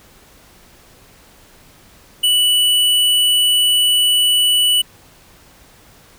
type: tone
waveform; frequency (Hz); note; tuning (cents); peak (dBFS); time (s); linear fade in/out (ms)
square; 2960; F#7; 0; -12; 2.23-4.82; 10
effects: pink hiss -47 dBFS RMS until 6.18 s